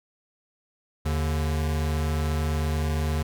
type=tone pair together; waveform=square; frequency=77.4 / 146.11 Hz; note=D#2 / D3; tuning=-9 / -9 cents; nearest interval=major seventh; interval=1100 cents; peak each=-25 / -31 dBFS; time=1.05-3.23 s; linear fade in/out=10 ms; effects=none